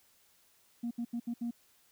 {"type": "tone bursts at uneven times", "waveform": "sine", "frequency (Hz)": 236.3, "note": "A#3", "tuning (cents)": 24, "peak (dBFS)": -31, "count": 5, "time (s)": [[0.83, 0.91], [0.98, 1.05], [1.13, 1.2], [1.27, 1.34], [1.41, 1.51]], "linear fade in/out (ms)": 10, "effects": ["tanh soft clip ceiling -30 dBFS", "white hiss -67 dBFS RMS until 1.91 s"]}